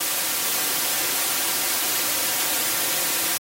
white noise with comb filter, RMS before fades -23 dBFS, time 0-3.38 s, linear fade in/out 10 ms, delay 4.7 ms, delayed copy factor -0.5, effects high-pass 200 Hz 12 dB/octave + AAC 48 kbps

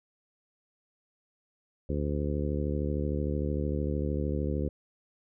harmonic tone, 73.2 Hz, D2, 5 cents flat, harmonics 1 / 2 / 3 / 4 / 5 / 6 / 7, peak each -31 / -34 / -36 / -37 / -38 / -39 / -39 dBFS, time 1.89-4.69 s, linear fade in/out 5 ms, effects none

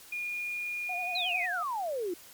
sine tone with pitch glide, 2431 to 2496 Hz, D#7 to D#7, -41 to +5 cents, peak -32 dBFS, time 0.12-1.46 s, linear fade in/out 5 ms, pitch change +46 cents, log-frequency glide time 0.87-1.33 s
sine tone with vibrato, 718 Hz, F5, 48 cents sharp, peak -35 dBFS, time 0.89-1.63 s, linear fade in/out 5 ms, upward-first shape sine, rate 11 Hz, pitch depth 55 cents each way
sine exponential sweep, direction down, 4200 to 332.8 Hz, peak -30 dBFS, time 1.15-2.14 s, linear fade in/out 5 ms
effects white hiss -52 dBFS RMS until 2.33 s + MP3 96 kbps

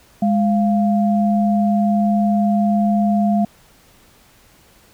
sine tone pair together, 207 / 694.3 Hz, G#3 / F5, -5 / -10 cents, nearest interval octave + major sixth, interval 2095 cents, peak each -14 / -20 dBFS, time 0.22-3.45 s, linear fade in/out 5 ms, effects pink hiss -51 dBFS RMS until 4.93 s

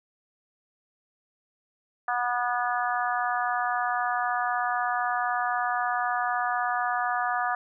harmonic tone, 243.9 Hz, B3, 21 cents flat, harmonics 3 / 4 / 5 / 6 / 7, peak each -28 / -33 / -30 / -33 / -33 dBFS, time 2.08-7.55 s, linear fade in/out 2 ms, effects none

